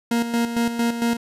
40% pulse tone with tremolo, 234.1 Hz, A#3, 8 cents sharp, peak -17 dBFS, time 0.11-1.17 s, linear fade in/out 5 ms, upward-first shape square, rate 4.4 Hz, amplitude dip 60%, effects resampled to 32000 Hz

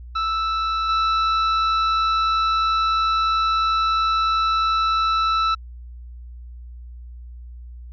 45% pulse tone with level steps, 1318.5 Hz, E6, in tune, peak -20 / -17 dBFS, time 0.15-5.55 s, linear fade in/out 10 ms, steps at 0.89 s, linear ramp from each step 2 ms, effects added 60 Hz sine -35 dBFS peak until 7.92 s + resampled to 11025 Hz

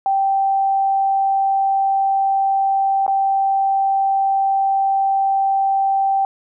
sine tone with dropouts, 781 Hz, G5, 7 cents flat, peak -14 dBFS, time 0.06-6.25 s, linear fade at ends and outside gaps 1 ms, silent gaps 3.065-3.079 s, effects none

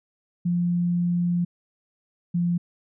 sine tone pair in turn, 174.61 / 173.6 Hz, F3 / F3, 0 / -10 cents, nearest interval unison, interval 10 cents, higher first, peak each -20 dBFS, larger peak neither, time 0.45-1.45 / 2.34-2.58 s, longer first, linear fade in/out 10 ms, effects none

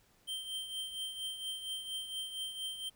square tone with tremolo, 3136 Hz, G7, in tune, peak -36 dBFS, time 0.27-2.9 s, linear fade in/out 20 ms, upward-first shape triangle, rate 4.3 Hz, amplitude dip 65%, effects pink hiss -68 dBFS RMS until 2.95 s

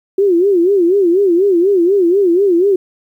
sine tone with vibrato, 370 Hz, F#4, in tune, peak -8 dBFS, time 0.18-2.76 s, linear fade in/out 5 ms, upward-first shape sine, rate 4.1 Hz, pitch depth 170 cents each way, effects 8-bit

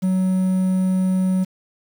triangle tone with quantisation, 186.5 Hz, F#3, 14 cents sharp, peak -14 dBFS, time 0.02-1.45 s, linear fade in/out 20 ms, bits 7, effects none

